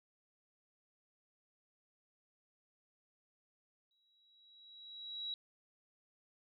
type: tone with exponential growth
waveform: sine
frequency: 3879 Hz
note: B7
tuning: 32 cents flat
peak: -37 dBFS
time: 3.91-5.34 s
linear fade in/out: 1 ms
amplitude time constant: 310 ms
effects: none